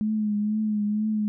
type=tone with vibrato; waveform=sine; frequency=211.9 Hz; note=G#3; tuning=35 cents sharp; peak=-22 dBFS; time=0.01-1.28 s; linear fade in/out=0 ms; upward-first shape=triangle; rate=2.1 Hz; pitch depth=47 cents each way; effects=none